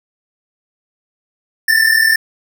square tone pair together, 1761.9 / 1802 Hz, A6 / A6, +2 / +41 cents, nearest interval unison, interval 39 cents, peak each -13 dBFS, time 1.68-2.16 s, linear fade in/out 5 ms, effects none

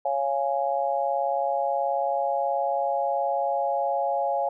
sine chord, Db major, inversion none, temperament just, 554.4 / 693 / 831.5 Hz, Db5 / F5 / Ab5, 0 / -14 / +2 cents, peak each -27 dBFS, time 0.05-4.49 s, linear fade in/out 5 ms, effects none

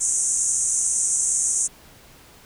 pink band-pass noise, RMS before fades -22 dBFS, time 0-1.68 s, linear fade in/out 20 ms, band 6200 to 9400 Hz, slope 96 dB/octave, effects pink hiss -49 dBFS RMS until 2.45 s

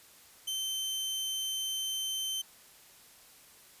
sawtooth tone, 3094 Hz, G7, 23 cents flat, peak -29 dBFS, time 0.47-2.42 s, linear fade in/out 10 ms, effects white hiss -57 dBFS RMS until 3.8 s + resampled to 32000 Hz

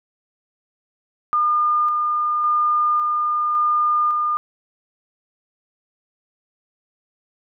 sine tone with tremolo, 1211 Hz, D#6, 47 cents flat, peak -15 dBFS, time 1.33-4.37 s, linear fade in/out 0 ms, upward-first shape square, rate 0.9 Hz, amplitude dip 25%, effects none

